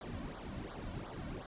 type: noise with flanger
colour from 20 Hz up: brown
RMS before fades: -44 dBFS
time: 0.01-1.46 s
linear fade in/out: 2 ms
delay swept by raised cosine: 0.37 to 2.47 ms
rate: 2.8 Hz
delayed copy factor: -0.85
effects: resampled to 8000 Hz